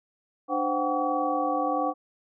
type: tone cluster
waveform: sine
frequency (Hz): 298.5 / 517 / 733 / 774 / 1136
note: D4 / C5 / F#5 / G5 / C#6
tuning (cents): +28 / -21 / -16 / -22 / +42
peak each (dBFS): -30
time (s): 0.48-1.94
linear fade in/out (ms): 50
effects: none